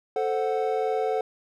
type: chord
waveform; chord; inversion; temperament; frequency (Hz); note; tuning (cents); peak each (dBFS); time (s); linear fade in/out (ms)
triangle; F# diminished; first; equal; 440 / 523.3 / 740; A4 / C5 / F#5; 0 / 0 / 0; -24 / -28 / -26; 0.16-1.21; 2
effects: none